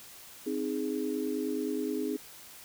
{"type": "chord", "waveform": "sine", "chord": "Ab major", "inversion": "first", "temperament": "equal", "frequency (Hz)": [261.6, 311.1, 415.3], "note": ["C4", "Eb4", "Ab4"], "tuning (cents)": [0, 0, 0], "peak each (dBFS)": -34, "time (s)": [0.46, 2.17], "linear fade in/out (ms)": 10, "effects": ["white hiss -50 dBFS RMS until 2.64 s"]}